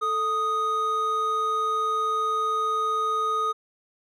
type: tone pair together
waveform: triangle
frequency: 440 / 1244.5 Hz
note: A4 / D#6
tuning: 0 / 0 cents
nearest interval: octave + tritone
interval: 1800 cents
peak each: -30 / -21 dBFS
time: 0.01-3.53 s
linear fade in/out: 20 ms
effects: none